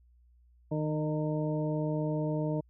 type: harmonic tone with a mistuned harmonic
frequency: 152.9 Hz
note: D#3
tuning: 30 cents flat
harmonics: 1 / 2 / 3 / 4 / 6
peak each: -31 / -34 / -38 / -36 / -44 dBFS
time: 0.71-2.61 s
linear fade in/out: 10 ms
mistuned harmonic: 1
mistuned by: +19 cents
effects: added 60 Hz sine -59 dBFS peak until 2.69 s